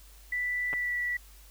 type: tone with pitch glide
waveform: sine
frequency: 1975.5 to 1953.9 Hz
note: B6 to B6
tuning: 0 to -19 cents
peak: -28 dBFS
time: 0.32-1.17 s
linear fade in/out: 5 ms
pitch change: -19 cents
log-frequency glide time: 0.7-0.95 s
type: clicks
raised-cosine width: 0.5 ms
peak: -23 dBFS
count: 2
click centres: 0.73 / 0.737 s
effects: added 50 Hz sine -51 dBFS peak until 1.5 s + white hiss -57 dBFS RMS until 1.5 s